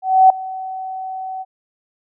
sine tone with ADSR envelope, 756 Hz, F#5, 37 cents sharp, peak -4 dBFS, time 0.02-1.45 s, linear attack 280 ms, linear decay 3 ms, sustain -20 dB, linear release 37 ms, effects none

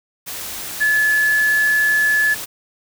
sine tone in noise, 1719 Hz, A6, 41 cents flat, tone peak -13 dBFS, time 0.8-2.35 s, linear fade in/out 20 ms, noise white, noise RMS -29 dBFS, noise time 0.26-2.46 s, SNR +13 dB, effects none

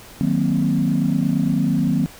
sine chord, C half-diminished seventh, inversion first, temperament equal, 155.56 / 185 / 233.1 / 261.6 Hz, Eb3 / Gb3 / Bb3 / C4, 0 / 0 / 0 / 0 cents, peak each -21 dBFS, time 0.21-2.06 s, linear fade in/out 0 ms, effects tanh soft clip ceiling -8 dBFS + pink hiss -42 dBFS RMS until 2.19 s

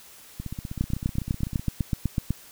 two click trains, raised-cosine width 5 ms, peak -20 / -11 dBFS, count 20 / 13, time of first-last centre 0.4-1.595 / 0.81-2.306 s, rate 15.9 / 8.02 Hz, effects white hiss -49 dBFS RMS until 2.51 s

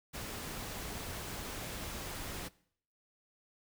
pink noise, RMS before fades -42 dBFS, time 0.13-2.49 s, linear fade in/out 20 ms, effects noise-tail reverb RT60 0.6 s tail -21 dB re dry

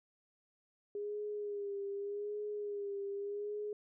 sine tone with vibrato, 408.3 Hz, G#4, 29 cents flat, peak -37 dBFS, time 0.95-3.73 s, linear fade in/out 2 ms, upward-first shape sine, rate 0.84 Hz, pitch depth 42 cents each way, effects none

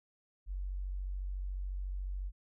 sine tone, 47 Hz, F#1, 28 cents sharp, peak -35 dBFS, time 0.46-2.32 s, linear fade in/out 50 ms, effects none

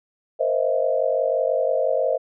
sine tone cluster, 477.4 / 528 / 627 / 673 Hz, A#4 / C5 / D#5 / E5, +41 / +16 / +13 / +36 cents, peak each -26 / -22 / -23 / -27 dBFS, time 0.39-2.18 s, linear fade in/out 20 ms, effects none

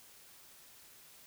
silence, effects white hiss -58 dBFS RMS until 1.26 s

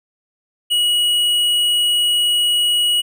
sine tone with tanh clipping, 2911 Hz, F#7, 29 cents flat, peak -15 dBFS, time 0.7-3.02 s, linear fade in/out 20 ms, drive 11 dB, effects none

